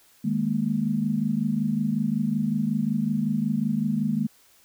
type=chord; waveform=sine; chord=D# suspended fourth; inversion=none; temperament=equal; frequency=155.56 / 207.7 / 233.1 Hz; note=D#3 / G#3 / A#3; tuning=0 / 0 / 0 cents; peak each=-29 / -25 / -26 dBFS; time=0.24-4.27 s; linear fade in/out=10 ms; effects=white hiss -58 dBFS RMS until 4.64 s